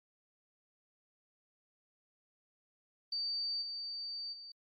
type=tone with level steps; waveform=sine; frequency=4614 Hz; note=D8; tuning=31 cents flat; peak=-34 / -39 / -47 dBFS; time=3.12-4.52 s; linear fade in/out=5 ms; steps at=3.61 / 4.32 s; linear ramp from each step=20 ms; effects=Opus 48 kbps